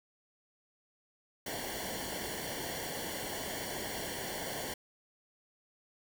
pink noise with comb filter, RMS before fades -39 dBFS, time 1.46-4.74 s, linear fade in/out 5 ms, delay 0.79 ms, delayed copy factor -0.8, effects none

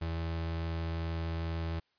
35% pulse tone, 82.41 Hz, E2, in tune, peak -31 dBFS, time 0.01-1.8 s, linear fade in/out 10 ms, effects white hiss -75 dBFS RMS until 1.98 s + resampled to 11025 Hz

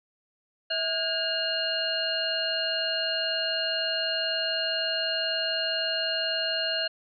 sine tone cluster, 647 / 1444 / 1622 / 2832 / 4214 Hz, E5 / F#6 / G#6 / F7 / C8, -32 / -43 / -41 / +23 / +12 cents, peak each -32 / -38 / -34 / -30 / -30 dBFS, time 0.7-6.88 s, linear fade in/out 10 ms, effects none

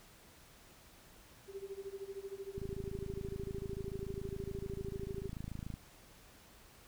sine tone with tremolo, 392 Hz, G4, in tune, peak -39 dBFS, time 1.47-5.31 s, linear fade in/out 50 ms, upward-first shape sine, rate 13 Hz, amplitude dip 90%
click train, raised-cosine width 5 ms, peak -30 dBFS, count 86, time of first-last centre 2.58-5.74 s, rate 26.9 Hz
effects pink hiss -60 dBFS RMS until 6.87 s

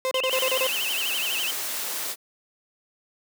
35% pulse tone bursts, 520 Hz, C5, 11 cents flat, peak -21 dBFS, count 7, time 0.05-0.668 s, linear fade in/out 0 ms, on 60 ms, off 33 ms
sine tone with vibrato, 2842 Hz, F7, 30 cents sharp, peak -26 dBFS, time 0.14-1.51 s, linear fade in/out 2 ms, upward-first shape sine, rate 12 Hz, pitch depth 170 cents each way
white noise, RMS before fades -30 dBFS, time 0.28-2.16 s, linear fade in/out 50 ms
effects high-pass 300 Hz 12 dB/octave

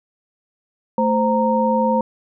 sine tone cluster, 221.1 / 521 / 928 Hz, A3 / C5 / A#5, +9 / -7 / -8 cents, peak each -19 dBFS, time 0.98-2.01 s, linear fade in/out 2 ms, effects none

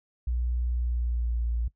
sine tone with pitch glide, 60.3 to 58.21 Hz, B1 to A#1, -41 to -2 cents, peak -25 dBFS, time 0.27-1.68 s, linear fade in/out 5 ms, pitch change -61 cents, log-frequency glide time 0.81-1.45 s, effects noise-tail reverb RT60 0.1 s tail -18 dB re dry

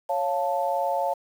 sine chord, Db augmented, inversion none, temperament equal, 554.4 / 698.5 / 880 Hz, Db5 / F5 / A5, 0 / 0 / 0 cents, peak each -27 dBFS, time 0.09-1.14 s, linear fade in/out 10 ms, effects 8-bit

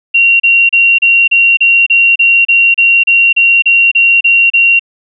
sine tone bursts, 2752 Hz, F7, 26 cents flat, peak -4 dBFS, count 16, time 0.14-4.795 s, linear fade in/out 10 ms, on 260 ms, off 33 ms, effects none

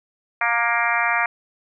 harmonic tone with a mistuned harmonic, 235.2 Hz, A#3, 16 cents sharp, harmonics 3 / 4 / 5 / 6 / 7 / 8 / 9 / 10, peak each -26 / -26 / -26 / -26 / -26 / -26 / -26 / -26 dBFS, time 0.41-1.26 s, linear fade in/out 2 ms, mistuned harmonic 4, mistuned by -21 cents, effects none

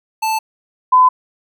square / sine tone pair in turn, 880 / 1012.8 Hz, A5 / B5, 0 / +43 cents, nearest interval major second, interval 243 cents, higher second, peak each -16 / -6 dBFS, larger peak second, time 0.22-0.39 / 0.92-1.09 s, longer neither, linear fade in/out 10 ms, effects none

